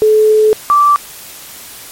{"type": "tone pair in turn", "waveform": "sine", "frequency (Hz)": [430.7, 1166.2], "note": ["A4", "D6"], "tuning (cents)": [-37, -13], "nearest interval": "octave + perfect fourth", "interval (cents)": 1724, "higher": "second", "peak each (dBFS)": -5, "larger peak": "neither", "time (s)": [[0.02, 0.53], [0.7, 0.96]], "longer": "first", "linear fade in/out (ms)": 0, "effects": ["white hiss -32 dBFS RMS until 1.91 s", "MP3 64 kbps"]}